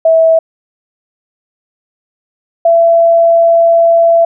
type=tone pair in turn; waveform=sine; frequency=651 / 670.9 Hz; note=E5 / E5; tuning=-22 / +30 cents; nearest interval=minor second; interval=52 cents; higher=second; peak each=-4 dBFS; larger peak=neither; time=0.05-0.39 / 2.65-4.25 s; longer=second; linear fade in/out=5 ms; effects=none